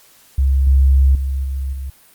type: tone with level steps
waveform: sine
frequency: 67.4 Hz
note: C#2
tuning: 48 cents flat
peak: -11 / -8 / -17 / -19 / -23 dBFS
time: 0.38-1.9 s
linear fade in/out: 5 ms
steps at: 0.67 / 1.15 / 1.44 / 1.73 s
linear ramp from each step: 2 ms
effects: white hiss -49 dBFS RMS until 2.14 s + Opus 48 kbps